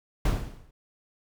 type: noise with exponential decay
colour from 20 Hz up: brown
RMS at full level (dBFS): -19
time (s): 0.25-0.71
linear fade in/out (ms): 5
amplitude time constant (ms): 100
effects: none